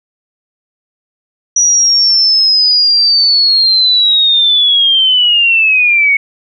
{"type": "linear sweep", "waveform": "sine", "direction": "down", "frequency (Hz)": [5850, 2200], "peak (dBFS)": -6, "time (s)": [1.56, 6.17], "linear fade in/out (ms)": 5, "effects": []}